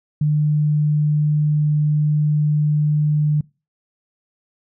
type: tone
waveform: sine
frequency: 150.1 Hz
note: D3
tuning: 38 cents sharp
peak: -14 dBFS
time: 0.21-3.41 s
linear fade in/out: 5 ms
effects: noise-tail reverb RT60 0.3 s tail -24 dB re dry